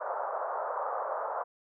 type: band-pass noise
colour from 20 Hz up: pink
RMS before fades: -34 dBFS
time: 0-1.44 s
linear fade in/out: 20 ms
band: 520 to 1300 Hz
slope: 48 dB/octave
effects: none